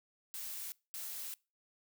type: noise bursts at uneven times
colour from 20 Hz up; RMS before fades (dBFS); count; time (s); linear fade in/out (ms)
blue; -43; 2; 0.34-0.72 / 0.94-1.34; 0
effects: noise-tail reverb RT60 0.3 s tail -24 dB re dry